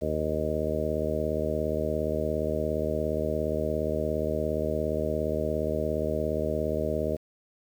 harmonic tone, 77.2 Hz, D#2, 13 cents flat, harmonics 1 / 2 / 3 / 4 / 5 / 6 / 7 / 8, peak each -34 / -36 / -35 / -37 / -34 / -33 / -35 / -31 dBFS, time 0.01-7.17 s, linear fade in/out 20 ms, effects 9-bit

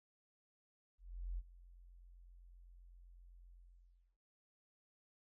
sine tone with ADSR envelope, 43.9 Hz, F1, 10 cents sharp, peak -38 dBFS, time 0.98-4.18 s, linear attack 400 ms, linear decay 40 ms, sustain -19 dB, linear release 660 ms, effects none

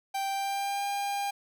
45% pulse tone with pitch glide, 784 to 803.3 Hz, G5 to G5, 0 to +42 cents, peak -29 dBFS, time 0.14-1.31 s, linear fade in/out 10 ms, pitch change +42 cents, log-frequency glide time 0.29-0.85 s, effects none

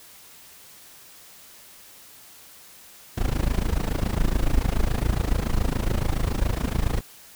brown noise with amplitude modulation, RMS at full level -19 dBFS, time 3.17-7.01 s, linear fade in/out 10 ms, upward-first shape sine, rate 27.1 Hz, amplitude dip 90%, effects white hiss -48 dBFS RMS until 7.35 s

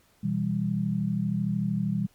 sine chord, E minor, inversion second, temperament just, 123.61 / 164.81 / 197.78 Hz, B2 / E3 / G3, +2 / 0 / +16 cents, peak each -31 / -29 / -27 dBFS, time 0.23-2.07 s, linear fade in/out 10 ms, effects pink hiss -63 dBFS RMS until 2.14 s + MP3 96 kbps

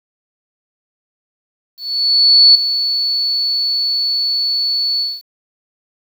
sine tone with ADSR envelope, 4435 Hz, C#8, in tune, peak -3 dBFS, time 1.77-5.22 s, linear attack 780 ms, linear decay 5 ms, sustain -11 dB, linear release 220 ms, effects 7-bit

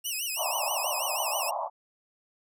10% pulse tone with vibrato, 2738 Hz, F7, 35 cents flat, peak -22 dBFS, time 0.04-1.51 s, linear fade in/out 20 ms, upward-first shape sine, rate 6.2 Hz, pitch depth 160 cents each way
white band-pass noise, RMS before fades -32 dBFS, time 0.36-1.7 s, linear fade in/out 50 ms, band 570 to 1100 Hz, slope 96 dB/octave
effects none

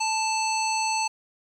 harmonic tone, 880 Hz, A5, in tune, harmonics 1 / 3 / 5 / 7 / 9, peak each -25 / -30 / -32 / -33 / -35 dBFS, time 0-1.08 s, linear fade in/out 10 ms, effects 9-bit

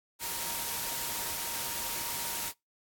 sine tone in noise, 934 Hz, A#5, 3 cents sharp, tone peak -45 dBFS, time 0.19-2.53 s, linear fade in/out 50 ms, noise white, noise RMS -35 dBFS, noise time 0.19-2.53 s, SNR -13 dB, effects noise-tail reverb RT60 0.2 s tail -25 dB re dry + AAC 64 kbps

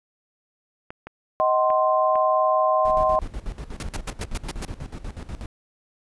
clicks, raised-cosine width 0.5 ms, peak -21 dBFS, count 4, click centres 0.905 / 1.07 / 1.703 / 2.156 s
sine chord, C diminished, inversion first, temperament just, 627.9 / 753.5 / 1046.5 Hz, Eb5 / Gb5 / C6, +16 / +31 / 0 cents, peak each -20 / -24 / -21 dBFS, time 1.4-3.19 s, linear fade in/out 0 ms
brown noise with tremolo, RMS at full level -31 dBFS, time 2.85-5.46 s, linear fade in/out 2 ms, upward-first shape square, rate 8.2 Hz, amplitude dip 75%
pink noise bursts, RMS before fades -31 dBFS, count 7, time 3.8-4.649 s, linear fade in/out 0 ms, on 27 ms, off 110 ms
effects resampled to 24000 Hz

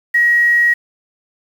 sine tone with quantisation, 1900 Hz, A#6, 33 cents sharp, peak -9 dBFS, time 0.14-0.74 s, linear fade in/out 10 ms, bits 6, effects none

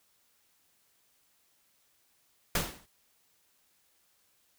pink noise with exponential decay, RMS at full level -25 dBFS, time 2.55-2.86 s, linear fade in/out 5 ms, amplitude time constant 67 ms, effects white hiss -70 dBFS RMS until 4.58 s

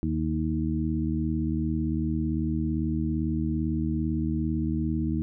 harmonic tone with a mistuned harmonic, 77.78 Hz, D#2, in tune, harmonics 1 / 2 / 3 / 4, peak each -30 / -30 / -30 / -30 dBFS, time 0.03-5.22 s, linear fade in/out 0 ms, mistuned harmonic 4, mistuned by +26 cents, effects none

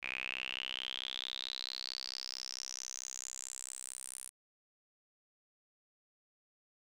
sawtooth tone with band-pass filter sweep, 64.5 Hz, C2, 24 cents flat, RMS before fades -43 dBFS, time 0.02-4.3 s, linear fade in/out 20 ms, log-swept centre 2400 to 9700 Hz, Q 9.2, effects none

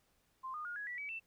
sine tone with pitch steps, 1046.5 / 1223.1 / 1429.6 / 1670.8 / 1952.8 / 2282 / 2668 Hz, C6 / D#6 / F6 / G#6 / B6 / C#7 / E7, 0 / -30 / +40 / +10 / -20 / +50 / +20 cents, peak -40 dBFS, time 0.43-1.2 s, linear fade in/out 20 ms, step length 110 ms, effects pink hiss -75 dBFS RMS until 1.26 s

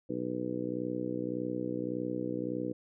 harmonic tone, 61.74 Hz, B1, in tune, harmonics 2 / 3 / 4 / 5 / 6 / 7 / 8, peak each -44 / -41 / -40 / -36 / -41 / -43 / -39 dBFS, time 0.09-2.73 s, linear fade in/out 10 ms, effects none

